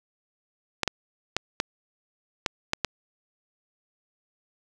clicks, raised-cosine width 0.2 ms, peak -6 dBFS, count 7, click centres 0.833 / 0.877 / 1.366 / 1.601 / 2.462 / 2.734 / 2.847 s, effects none

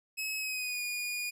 sawtooth tone with pitch glide, 2569 to 2445 Hz, E7 to D#7, -45 to -31 cents, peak -30 dBFS, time 0.17-1.31 s, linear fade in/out 20 ms, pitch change -86 cents, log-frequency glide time 0.38-0.82 s, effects none

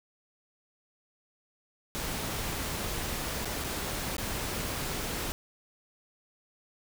pink noise with dropouts, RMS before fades -34 dBFS, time 1.95-5.32 s, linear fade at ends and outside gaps 0 ms, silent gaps 3.448-3.455 / 3.64-3.644 / 4.167-4.182 s, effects none

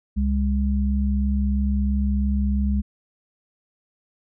sine tone pair together, 67 / 204 Hz, C2 / G#3, +42 / -31 cents, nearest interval octave + perfect fifth, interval 1927 cents, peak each -20 / -23 dBFS, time 0.16-2.82 s, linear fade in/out 20 ms, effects none

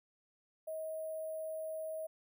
sine tone with sample-and-hold, 633 Hz, D#5, 30 cents sharp, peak -38 dBFS, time 0.67-2.07 s, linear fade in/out 10 ms, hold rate 11025 Hz, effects none

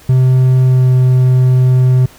triangle tone with pitch glide, 128.9 to 127.86 Hz, C3 to C3, -26 to -40 cents, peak -4 dBFS, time 0.09-2.06 s, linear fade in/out 5 ms, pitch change -14 cents, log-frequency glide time 0.7-0.89 s, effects pink hiss -41 dBFS RMS until 2.18 s

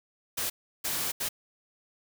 white noise bursts at uneven times, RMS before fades -31 dBFS, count 3, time 0.37-0.5 / 0.84-1.12 / 1.2-1.29 s, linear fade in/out 10 ms, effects none

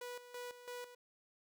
sawtooth tone with tremolo, 490 Hz, B4, 14 cents flat, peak -40 dBFS, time 0.01-0.95 s, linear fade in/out 5 ms, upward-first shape square, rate 3 Hz, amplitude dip 70%, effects none

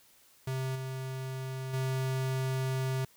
square tone with level steps, 131.4 Hz, C3, 8 cents sharp, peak -32 / -36 / -30 dBFS, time 0.47-3.05 s, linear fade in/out 5 ms, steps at 0.75 / 1.73 s, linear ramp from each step 10 ms, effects white hiss -62 dBFS RMS until 3.16 s

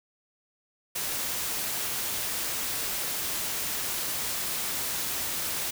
white noise, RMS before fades -31 dBFS, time 0.95-5.71 s, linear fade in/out 10 ms, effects none

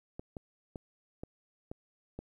clicks, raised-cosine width 2 ms, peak -27 dBFS, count 6, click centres 0.195 / 0.368 / 0.758 / 1.235 / 1.715 / 2.19 s, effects 11-bit

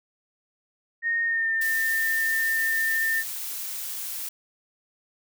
sine tone with pitch glide, 1850 to 1803.6 Hz, A#6 to A6, -14 to +42 cents, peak -22 dBFS, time 1.02-3.24 s, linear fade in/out 50 ms, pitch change -44 cents, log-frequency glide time 1.24-1.51 s
blue noise, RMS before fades -33 dBFS, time 1.61-4.29 s, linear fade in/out 5 ms
effects none

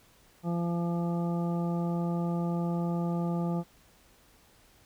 harmonic tone, 171.4 Hz, F3, 32 cents flat, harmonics 1 / 2 / 3 / 4 / 5 / 7, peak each -28 / -37 / -40 / -41 / -42 / -46 dBFS, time 0.43-3.64 s, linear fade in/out 50 ms, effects pink hiss -61 dBFS RMS until 4.85 s

